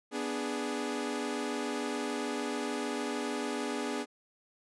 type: chord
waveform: sawtooth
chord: G# diminished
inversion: first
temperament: equal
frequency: 246.9 / 293.7 / 415.3 Hz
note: B3 / D4 / G#4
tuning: 0 / 0 / 0 cents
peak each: -33 dBFS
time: 0.11-4.06 s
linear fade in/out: 50 ms
effects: resampled to 24000 Hz